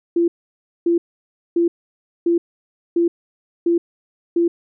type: tone bursts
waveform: sine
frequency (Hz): 341.1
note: F4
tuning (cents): -41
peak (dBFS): -13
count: 7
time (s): 0.16-4.48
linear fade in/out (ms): 5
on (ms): 120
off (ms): 580
effects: none